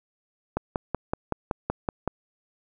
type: click train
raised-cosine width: 1 ms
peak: -11 dBFS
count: 9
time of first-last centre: 0.57-2.077 s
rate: 5.31 Hz
effects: none